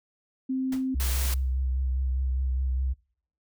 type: tone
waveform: sine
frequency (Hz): 261.6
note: C4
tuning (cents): 0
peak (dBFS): -25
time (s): 0.49-0.95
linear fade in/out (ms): 10
type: noise with exponential decay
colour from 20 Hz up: pink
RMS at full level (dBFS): -36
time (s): 0.72-0.88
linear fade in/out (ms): 5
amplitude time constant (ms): 34
type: tone with vibrato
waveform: sine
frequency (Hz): 64.9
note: C2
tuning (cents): -13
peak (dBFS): -24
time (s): 0.94-2.94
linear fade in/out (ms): 20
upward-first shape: sine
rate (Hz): 4.9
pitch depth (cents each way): 30
type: noise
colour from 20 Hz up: white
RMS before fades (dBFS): -33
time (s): 1-1.34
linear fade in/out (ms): 0
effects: noise-tail reverb RT60 0.6 s tail -25 dB re dry